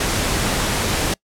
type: noise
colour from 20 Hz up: pink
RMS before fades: -20 dBFS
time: 0-1.14 s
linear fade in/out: 5 ms
effects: noise-tail reverb RT60 0.1 s tail -26 dB re dry + low-pass 11000 Hz 12 dB/octave